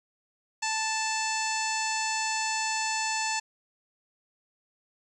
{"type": "harmonic tone with a mistuned harmonic", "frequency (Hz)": 880, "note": "A5", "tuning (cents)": 0, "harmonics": [1, 2, 3, 4, 5, 6, 7, 8, 9], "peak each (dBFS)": [-31, -35, -34, -44, -37, -39, -39, -36, -41], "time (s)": [0.62, 3.4], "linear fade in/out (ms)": 10, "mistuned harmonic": 8, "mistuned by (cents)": 19, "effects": ["10-bit"]}